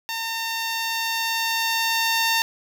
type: tone with level ramp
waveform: 10% pulse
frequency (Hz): 909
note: A#5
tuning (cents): -44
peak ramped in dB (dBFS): -18 to -10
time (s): 0.09-2.42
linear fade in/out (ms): 0
effects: none